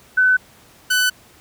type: tone pair in turn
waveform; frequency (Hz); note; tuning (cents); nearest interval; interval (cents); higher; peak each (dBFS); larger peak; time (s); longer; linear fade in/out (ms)
sine / sawtooth; 1509 / 1498.6; F#6 / F#6; +34 / +22; unison; 12; first; -11; neither; 0.17-0.37 / 0.9-1.1; neither; 10
effects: pink hiss -49 dBFS RMS until 1.4 s + high-pass 60 Hz 12 dB/octave